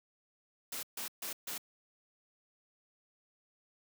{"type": "noise bursts", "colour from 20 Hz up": "white", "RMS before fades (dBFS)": -40, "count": 4, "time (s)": [0.72, 1.58], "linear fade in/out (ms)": 5, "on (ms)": 110, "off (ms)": 140, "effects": ["high-pass 150 Hz 12 dB/octave"]}